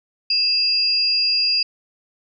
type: tone pair together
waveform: sine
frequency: 2629 / 4833 Hz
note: E7 / D8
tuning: -5 / +49 cents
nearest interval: major seventh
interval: 1054 cents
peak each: -26 / -16 dBFS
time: 0.3-1.63 s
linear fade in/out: 5 ms
effects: none